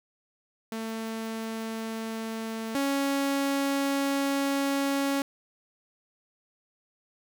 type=tone pair in turn; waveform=sawtooth; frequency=223.6 / 277.3 Hz; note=A3 / C#4; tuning=+28 / +1 cents; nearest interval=major third; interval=373 cents; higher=second; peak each=-28 / -21 dBFS; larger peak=second; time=0.72-2.75 / 2.75-5.22 s; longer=second; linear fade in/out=2 ms; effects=none